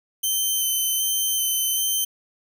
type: tone with vibrato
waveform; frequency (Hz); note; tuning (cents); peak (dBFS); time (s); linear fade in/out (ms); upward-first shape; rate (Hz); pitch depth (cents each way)
5% pulse; 3083; G7; -29; -13; 0.23-2.05; 10; square; 1.3; 9
effects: none